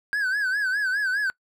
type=tone with vibrato; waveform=triangle; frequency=1593 Hz; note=G6; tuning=27 cents sharp; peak=-20 dBFS; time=0.13-1.3 s; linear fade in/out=0 ms; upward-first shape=sine; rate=4.9 Hz; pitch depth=120 cents each way; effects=noise-tail reverb RT60 0.1 s tail -23 dB re dry